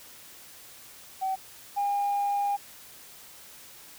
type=tone pair in turn; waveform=sine; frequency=764 / 808.8 Hz; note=G5 / G#5; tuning=-45 / -46 cents; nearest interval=minor second; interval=99 cents; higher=second; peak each=-25 / -23 dBFS; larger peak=second; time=1.21-1.36 / 1.76-2.57 s; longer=second; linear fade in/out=20 ms; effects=tanh soft clip ceiling -21 dBFS + white hiss -49 dBFS RMS until 3.98 s